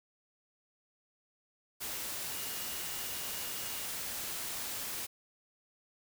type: tone in noise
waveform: sine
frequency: 2860 Hz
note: F7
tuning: 41 cents sharp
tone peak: -50 dBFS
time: 2.29-3.87 s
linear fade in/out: 20 ms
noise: white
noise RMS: -39 dBFS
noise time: 1.8-5.07 s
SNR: -14 dB
effects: none